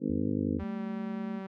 harmonic tone, 51.1 Hz, G#1, 27 cents flat, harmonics 3 / 4 / 5 / 6 / 7 / 8 / 9 / 10, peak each -39 / -34 / -31 / -34 / -45 / -42 / -41 / -44 dBFS, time 0-0.61 s, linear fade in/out 50 ms
sine exponential two-way sweep, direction up then down, 79.3 to 108 to 79.3 Hz, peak -36 dBFS, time 0.09-0.64 s, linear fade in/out 10 ms, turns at 0.3 s
sawtooth tone with pitch glide, 194.3 to 192.29 Hz, G3 to G3, -15 to -33 cents, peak -33 dBFS, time 0.59-1.47 s, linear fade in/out 10 ms, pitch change -18 cents, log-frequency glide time 0.74-0.81 s
sine tone, 221.9 Hz, A3, 15 cents sharp, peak -34 dBFS, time 0.59-1.42 s, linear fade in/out 50 ms
effects low-pass 2000 Hz 12 dB/octave

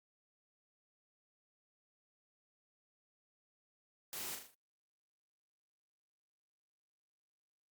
white noise with echo, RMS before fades -44 dBFS, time 4.13-4.35 s, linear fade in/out 0 ms, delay 39 ms, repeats 5, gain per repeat -5 dB, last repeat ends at 4.545 s, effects high-pass 100 Hz 12 dB/octave + Opus 48 kbps

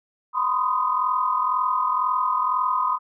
sine tone cluster, 998 / 1040 / 1243 Hz, B5 / C6 / D#6, +18 / -11 / -2 cents, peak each -24 dBFS, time 0.33-2.99 s, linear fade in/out 50 ms, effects none

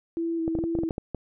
sine tone with vibrato, 329.6 Hz, E4, in tune, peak -25 dBFS, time 0.17-0.89 s, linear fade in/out 0 ms, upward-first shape square, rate 2.3 Hz, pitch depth 18 cents each way
clicks, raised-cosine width 2 ms, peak -17 dBFS, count 10, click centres 0.479 / 0.552 / 0.588 / 0.639 / 0.752 / 0.788 / 0.835 / 0.908 / 0.981 / 1.147 s
effects none

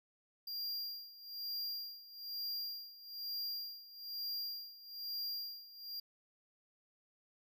square tone with tremolo, 4779 Hz, D8, 29 cents sharp, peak -38 dBFS, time 0.47-6 s, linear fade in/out 5 ms, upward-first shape sine, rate 1.1 Hz, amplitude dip 85%, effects none

